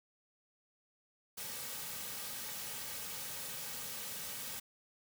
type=noise with comb filter; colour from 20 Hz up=white; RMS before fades=-43 dBFS; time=1.37-4.6 s; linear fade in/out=10 ms; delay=2.9 ms; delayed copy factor=-0.6; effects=none